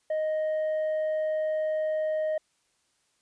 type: tone with tanh clipping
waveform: sine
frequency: 622.3 Hz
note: D#5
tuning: in tune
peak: -26 dBFS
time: 0.1-2.38 s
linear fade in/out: 5 ms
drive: 3 dB
effects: white hiss -71 dBFS RMS until 3.21 s + resampled to 22050 Hz